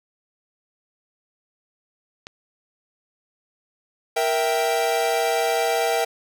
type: click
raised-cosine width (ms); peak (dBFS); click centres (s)
0.2; -18; 2.269
type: chord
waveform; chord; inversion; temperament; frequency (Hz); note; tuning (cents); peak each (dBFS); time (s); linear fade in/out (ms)
45% pulse; E diminished; second; equal with one note detuned; 468.6 / 659.3 / 784; Bb4 / E5 / G5; +9 / 0 / 0; -24; 4.16-6.05; 10
effects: none